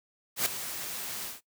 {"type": "noise with ADSR envelope", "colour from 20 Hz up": "white", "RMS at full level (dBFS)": -25, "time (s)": [0.36, 1.41], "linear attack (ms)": 100, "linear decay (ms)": 4, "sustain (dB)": -12, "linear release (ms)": 150, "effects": ["noise-tail reverb RT60 0.1 s tail -18 dB re dry", "high-pass 80 Hz 12 dB/octave"]}